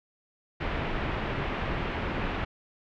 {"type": "low-pass noise", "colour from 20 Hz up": "pink", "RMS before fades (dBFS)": -31, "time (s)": [0.6, 2.45], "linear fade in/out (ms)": 10, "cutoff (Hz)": 2800, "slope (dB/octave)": 24, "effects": []}